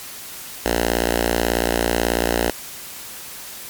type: tone with notch filter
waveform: 5% pulse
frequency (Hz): 58.27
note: A#1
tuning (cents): 0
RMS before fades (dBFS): -20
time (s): 0.66-2.5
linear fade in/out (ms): 0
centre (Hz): 130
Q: 0.63
effects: white hiss -35 dBFS RMS until 3.69 s + MP3 96 kbps